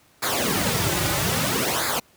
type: noise with flanger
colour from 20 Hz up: pink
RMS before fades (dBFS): -23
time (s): 0.22-2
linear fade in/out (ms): 10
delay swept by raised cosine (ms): 0.34 to 4.44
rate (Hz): 0.61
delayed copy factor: -0.75
effects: pink hiss -57 dBFS RMS until 2.16 s + high-pass 80 Hz 12 dB/octave